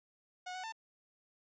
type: tone with pitch steps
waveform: sawtooth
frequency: 730 / 742 / 893 Hz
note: F#5 / F#5 / A5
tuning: -24 / +5 / +25 cents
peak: -37 dBFS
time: 0.46-0.724 s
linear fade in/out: 10 ms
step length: 88 ms
effects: resampled to 16000 Hz